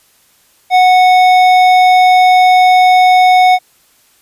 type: tone with hard clipping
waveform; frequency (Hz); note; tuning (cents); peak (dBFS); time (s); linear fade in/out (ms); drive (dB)
sine; 736; F#5; -9; -6; 0.7-3.59; 50; 11
effects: white hiss -51 dBFS RMS until 4.21 s + resampled to 32000 Hz